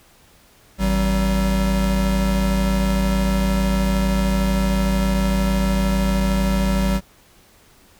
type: tone pair together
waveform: square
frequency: 53.18 / 190.6 Hz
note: G#1 / G3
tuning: +42 / -48 cents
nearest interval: octave + minor seventh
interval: 2210 cents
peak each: -20 dBFS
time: 0.78-7.01 s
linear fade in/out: 50 ms
effects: pink hiss -52 dBFS RMS until 7.99 s